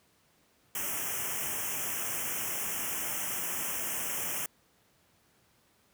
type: band-stop noise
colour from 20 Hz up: white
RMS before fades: -34 dBFS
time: 0.75-4.46 s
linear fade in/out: 2 ms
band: 3200 to 5500 Hz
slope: 96 dB/octave
effects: pink hiss -67 dBFS RMS until 5.93 s + high-pass 80 Hz 12 dB/octave